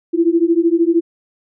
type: beating tone pair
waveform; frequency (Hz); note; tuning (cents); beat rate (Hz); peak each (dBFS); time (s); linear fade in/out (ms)
sine; 329.6 / 342.6; E4 / F4; 0 / -33; 13; -14; 0.13-1.01; 20
effects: none